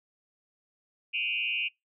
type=tone with frequency modulation; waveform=sine; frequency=2637 Hz; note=E7; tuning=in tune; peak=-27 dBFS; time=1.13-1.69 s; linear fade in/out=20 ms; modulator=118 Hz; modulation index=2.2; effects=noise-tail reverb RT60 0.2 s tail -26 dB re dry